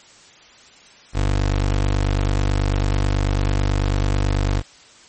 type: tone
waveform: 25% pulse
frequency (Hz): 49.13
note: G1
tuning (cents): +5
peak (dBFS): -13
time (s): 1.13-4.63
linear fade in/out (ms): 50
effects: white hiss -47 dBFS RMS until 5.08 s + MP3 32 kbps